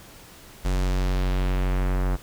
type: tone with low-pass filter sweep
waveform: square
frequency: 46.25 Hz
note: F#1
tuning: in tune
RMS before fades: -23 dBFS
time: 0.64-2.17 s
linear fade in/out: 20 ms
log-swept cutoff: 8900 to 1400 Hz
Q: 1.1
effects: pink hiss -47 dBFS RMS until 2.22 s